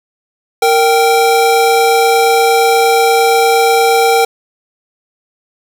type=tone pair together; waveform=square; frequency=462.9 / 781 Hz; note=A#4 / G5; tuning=-12 / -7 cents; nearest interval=major sixth; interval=905 cents; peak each=-11 dBFS; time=0.62-4.25 s; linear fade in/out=5 ms; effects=none